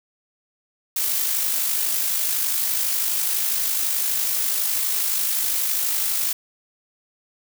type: noise with amplitude modulation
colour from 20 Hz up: blue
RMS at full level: -21 dBFS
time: 0.96-6.33 s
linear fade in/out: 5 ms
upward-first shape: sine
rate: 52 Hz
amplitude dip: 35%
effects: none